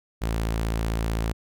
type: tone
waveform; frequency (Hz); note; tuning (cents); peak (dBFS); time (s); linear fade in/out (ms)
sawtooth; 55.7; A1; +22; -20; 0.21-1.33; 20
effects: none